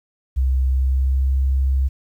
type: tone with pitch glide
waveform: sine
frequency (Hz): 65.41 to 66.82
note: C2 to C2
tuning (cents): 0 to +37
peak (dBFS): -14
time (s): 0.36-1.89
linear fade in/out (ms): 20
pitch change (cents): +37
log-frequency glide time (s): 0.65-1.32
effects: tanh soft clip ceiling -10 dBFS + 9-bit